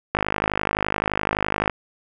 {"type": "click train", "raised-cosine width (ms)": 0.5, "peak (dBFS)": -5, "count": 81, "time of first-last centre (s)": [0.15, 1.697], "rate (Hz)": 51.7, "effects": []}